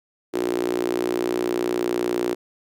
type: tone with high-pass filter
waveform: sawtooth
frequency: 59.8 Hz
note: A#1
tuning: 45 cents sharp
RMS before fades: -24 dBFS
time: 0.33-2.35 s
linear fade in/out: 20 ms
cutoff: 350 Hz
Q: 5.9
effects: none